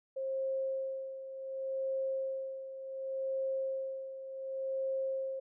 sine tone with tremolo, 533 Hz, C5, 32 cents sharp, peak -31 dBFS, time 0.16-5.4 s, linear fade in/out 10 ms, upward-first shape sine, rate 0.68 Hz, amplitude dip 70%, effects none

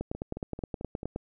two click trains, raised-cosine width 2 ms, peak -19 / -24 dBFS, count 12 / 5, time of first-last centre 0.01-1.161 / 0.15-1.031 s, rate 9.56 / 4.54 Hz, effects none

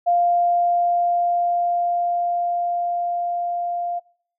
sine tone with level ramp, 698.5 Hz, F5, in tune, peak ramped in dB -14 to -22 dBFS, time 0.06-4 s, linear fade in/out 20 ms, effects noise-tail reverb RT60 0.6 s tail -24 dB re dry

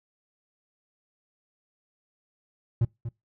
triangle tone with echo, 116.54 Hz, A#2, in tune, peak -17 dBFS, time 2.81-2.85 s, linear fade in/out 5 ms, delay 240 ms, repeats 1, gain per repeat -11 dB, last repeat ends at 3.09 s, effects noise-tail reverb RT60 0.2 s tail -24 dB re dry

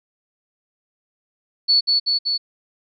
sine tone with echo, 4435 Hz, C#8, in tune, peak -12 dBFS, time 1.68-1.81 s, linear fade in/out 20 ms, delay 190 ms, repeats 3, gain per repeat -2 dB, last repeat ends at 2.38 s, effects none

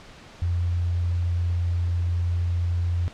sine tone, 86.9 Hz, F2, 8 cents flat, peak -21 dBFS, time 0.42-3.08 s, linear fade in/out 0 ms, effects pink hiss -46 dBFS RMS until 3.13 s + low-pass 5000 Hz 12 dB/octave

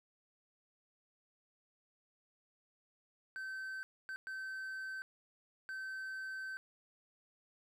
triangle tone bursts at uneven times, 1542 Hz, G6, 29 cents flat, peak -39 dBFS, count 4, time 3.36-3.83 / 4.09-4.16 / 4.27-5.02 / 5.69-6.57 s, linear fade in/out 0 ms, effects none

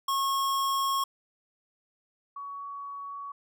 square / sine tone pair in turn, 1090 / 1124.5 Hz, C#6 / C#6, -29 / +24 cents, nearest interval minor second, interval 53 cents, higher second, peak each -26 / -36 dBFS, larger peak first, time 0.08-1.04 / 2.36-3.32 s, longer neither, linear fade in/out 5 ms, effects none

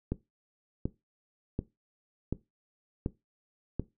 click train, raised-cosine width 3 ms, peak -17 dBFS, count 6, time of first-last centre 0.12-3.796 s, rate 1.36 Hz, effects noise-tail reverb RT60 0.2 s tail -17 dB re dry

